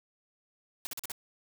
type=noise bursts; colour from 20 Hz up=white; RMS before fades=-38 dBFS; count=5; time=0.85-1.118 s; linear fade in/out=0 ms; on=20 ms; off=42 ms; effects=none